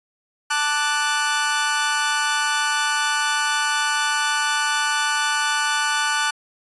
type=chord; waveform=sawtooth; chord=D major; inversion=second; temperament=equal; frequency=880 / 1174.7 / 1480 Hz; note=A5 / D6 / F#6; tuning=0 / 0 / 0 cents; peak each=-21 / -22 / -18 dBFS; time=0.5-6.31 s; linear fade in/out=10 ms; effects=resampled to 24000 Hz